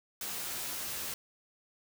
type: noise with comb filter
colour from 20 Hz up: white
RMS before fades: -38 dBFS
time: 0.21-1.14 s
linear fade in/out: 2 ms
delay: 14 ms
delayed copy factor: +0.55
effects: none